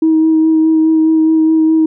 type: tone with vibrato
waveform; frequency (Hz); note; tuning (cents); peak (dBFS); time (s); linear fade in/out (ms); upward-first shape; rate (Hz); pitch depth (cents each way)
sine; 318.2; D#4; +39; -6; 0.02-1.86; 5; sine; 4.8; 13
effects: tanh soft clip ceiling -3 dBFS